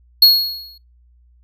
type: tone with exponential decay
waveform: square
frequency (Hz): 4321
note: C#8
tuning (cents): -45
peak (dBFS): -4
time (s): 0.22-0.78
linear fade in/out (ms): 5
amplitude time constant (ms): 120
effects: noise-tail reverb RT60 0.2 s tail -25 dB re dry + added 60 Hz sine -49 dBFS peak until 1.43 s